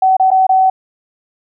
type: tone with dropouts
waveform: sine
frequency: 757 Hz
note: F#5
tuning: 39 cents sharp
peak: -7 dBFS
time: 0.02-0.7 s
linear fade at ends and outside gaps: 5 ms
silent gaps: 0.168-0.197 / 0.305-0.314 / 0.468-0.492 s
effects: none